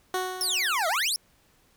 15% pulse tone with exponential decay, 370 Hz, F#4, in tune, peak -18 dBFS, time 0.14-1.06 s, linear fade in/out 2 ms, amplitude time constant 200 ms
25% pulse exponential two-way sweep, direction down then up, 5650 to 616 to 5650 Hz, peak -20 dBFS, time 0.41-1.16 s, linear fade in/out 0 ms, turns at 0.88 s
effects pink hiss -63 dBFS RMS until 1.76 s

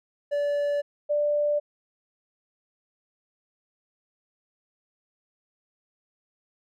triangle / sine tone pair in turn, 578 / 589.1 Hz, D5 / D5, -28 / +5 cents, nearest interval unison, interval 33 cents, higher second, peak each -21 dBFS, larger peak neither, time 0.31-0.82 / 1.09-1.6 s, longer neither, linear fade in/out 20 ms, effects none

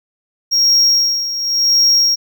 triangle tone with tremolo, 5588 Hz, F8, in tune, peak -7 dBFS, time 0.51-2.16 s, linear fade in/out 20 ms, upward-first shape sine, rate 0.92 Hz, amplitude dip 70%, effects none

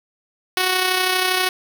5% pulse tone with amplitude modulation, 370 Hz, F#4, in tune, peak -4 dBFS, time 0.57-1.49 s, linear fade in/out 2 ms, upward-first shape sine, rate 32.5 Hz, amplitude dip 40%, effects none

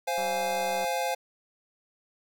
square chord, F minor, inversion second, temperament equal, 523.3 / 698.5 / 830.6 Hz, C5 / F5 / Ab5, 0 / 0 / 0 cents, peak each -32 dBFS, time 0.07-1.15 s, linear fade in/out 10 ms
click train, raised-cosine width 1 ms, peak -29 dBFS, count 128, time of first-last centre 0.18-0.845 s, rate 191 Hz
effects none

